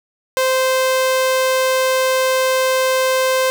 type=tone; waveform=sawtooth; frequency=520 Hz; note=C5; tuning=11 cents flat; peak=-10 dBFS; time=0.37-3.5 s; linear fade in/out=0 ms; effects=none